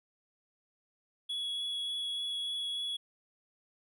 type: tone with vibrato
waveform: triangle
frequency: 3366 Hz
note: G#7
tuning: 23 cents sharp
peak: -32 dBFS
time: 1.29-2.97 s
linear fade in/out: 10 ms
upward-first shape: triangle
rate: 3.4 Hz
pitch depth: 9 cents each way
effects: none